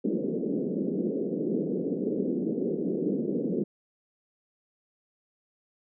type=band-pass noise; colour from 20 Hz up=pink; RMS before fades=-29 dBFS; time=0.04-3.64 s; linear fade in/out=10 ms; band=180 to 480 Hz; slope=48 dB/octave; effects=none